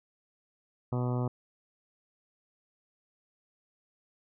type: harmonic tone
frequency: 123.8 Hz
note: B2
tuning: 5 cents sharp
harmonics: 1 / 2 / 3 / 4 / 5 / 6 / 7 / 8 / 9 / 10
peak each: -29 / -35 / -39 / -41 / -43 / -45 / -46 / -47 / -48 / -49 dBFS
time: 0.92-1.28 s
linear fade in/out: 5 ms
effects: none